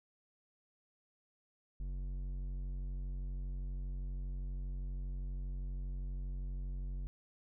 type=tone with low-pass filter; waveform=square; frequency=46.25 Hz; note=F#1; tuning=in tune; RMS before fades=-40 dBFS; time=1.8-7.07 s; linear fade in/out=0 ms; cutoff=180 Hz; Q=0.52; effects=none